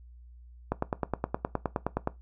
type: click train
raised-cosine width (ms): 1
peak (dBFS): -13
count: 14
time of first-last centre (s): 0.72-2.074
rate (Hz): 9.6
effects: noise-tail reverb RT60 0.2 s tail -18 dB re dry + added 60 Hz sine -48 dBFS peak until 2.21 s